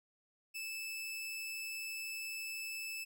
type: tone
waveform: sawtooth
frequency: 2626 Hz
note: E7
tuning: 7 cents flat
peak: -37 dBFS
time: 0.54-3.05 s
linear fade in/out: 20 ms
effects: none